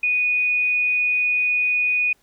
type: tone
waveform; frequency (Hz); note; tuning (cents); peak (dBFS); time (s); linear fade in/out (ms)
sine; 2474; D#7; -10; -17; 0.03-2.13; 5
effects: pink hiss -62 dBFS RMS until 2.22 s